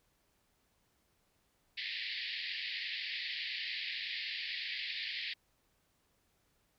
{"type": "band-pass noise", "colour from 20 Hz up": "pink", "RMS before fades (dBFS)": -40, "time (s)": [1.77, 5.34], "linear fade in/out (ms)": 10, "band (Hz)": [1800, 4800], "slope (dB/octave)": 96, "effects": ["pink hiss -75 dBFS RMS until 6.78 s"]}